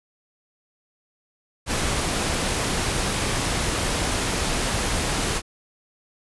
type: noise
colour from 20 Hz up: pink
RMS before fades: -24 dBFS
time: 1.66-5.42 s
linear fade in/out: 50 ms
effects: resampled to 24000 Hz